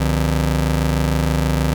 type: ring-modulated tone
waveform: 30% pulse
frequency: 107.6 Hz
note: A2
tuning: 38 cents flat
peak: -10 dBFS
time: 0-1.74 s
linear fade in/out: 5 ms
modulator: 40.6 Hz
effects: none